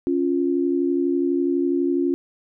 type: tone pair together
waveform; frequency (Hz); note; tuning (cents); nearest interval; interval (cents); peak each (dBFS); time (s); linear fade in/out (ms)
sine; 277.2 / 349.3; C#4 / F4; 0 / 0; major third; 400; -21; 0.07-2.14; 0
effects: none